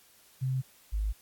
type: tone pair in turn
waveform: sine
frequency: 130.81 / 52.15 Hz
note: C3 / G#1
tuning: 0 / +8 cents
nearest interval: octave + major third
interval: 1592 cents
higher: first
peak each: -27 dBFS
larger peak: neither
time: 0.41-0.62 / 0.92-1.13 s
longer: neither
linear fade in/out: 20 ms
effects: white hiss -60 dBFS RMS until 1.21 s + AAC 64 kbps